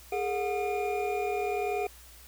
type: tone cluster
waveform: triangle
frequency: 410.8 / 451.4 / 728 / 2418 Hz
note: G#4 / A4 / F#5 / D7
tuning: -19 / +44 / -28 / +50 cents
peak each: -29 / -35 / -30 / -38 dBFS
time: 0.12-1.87 s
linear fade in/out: 5 ms
effects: added 60 Hz sine -53 dBFS peak until 2.27 s + white hiss -53 dBFS RMS until 2.27 s